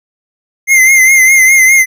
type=tone with vibrato; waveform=square; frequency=2093 Hz; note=C7; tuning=in tune; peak=-4 dBFS; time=0.67-1.86 s; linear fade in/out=50 ms; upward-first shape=triangle; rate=4.9 Hz; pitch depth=61 cents each way; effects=none